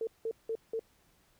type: tone bursts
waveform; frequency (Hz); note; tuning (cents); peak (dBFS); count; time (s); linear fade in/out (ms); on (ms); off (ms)
sine; 450; A4; +39; -31; 4; 0.01-0.794; 2; 61; 180
effects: pink hiss -68 dBFS RMS until 1.39 s